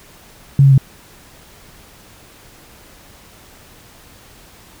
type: tone with pitch steps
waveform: sine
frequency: 138.6 / 137 / 134 Hz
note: C#3 / C#3 / C3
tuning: 0 / -20 / +42 cents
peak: -5 dBFS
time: 0.59-0.779 s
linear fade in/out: 2 ms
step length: 63 ms
effects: pink hiss -44 dBFS RMS until 4.8 s